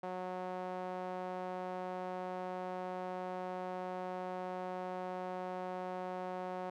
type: tone with band-pass filter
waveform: sawtooth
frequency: 183.1 Hz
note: F#3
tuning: 18 cents flat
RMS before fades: -41 dBFS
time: 0.03-6.7 s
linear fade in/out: 5 ms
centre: 710 Hz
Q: 1.7
effects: none